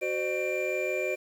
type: tone cluster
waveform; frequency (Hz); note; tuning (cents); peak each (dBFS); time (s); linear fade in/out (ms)
triangle; 372 / 518 / 604 / 2375; F#4 / C5 / D5 / D7; +9 / -17 / +48 / +19; -31; 0.01-1.16; 20
effects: 9-bit